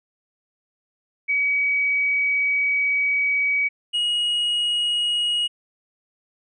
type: tone pair in turn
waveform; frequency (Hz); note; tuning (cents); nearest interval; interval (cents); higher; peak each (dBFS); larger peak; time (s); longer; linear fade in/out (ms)
sine / triangle; 2269 / 2891; C#7 / F#7; +40 / -41; major third; 419; second; -18; neither; 1.28-3.69 / 3.93-5.48; first; 20
effects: resampled to 22050 Hz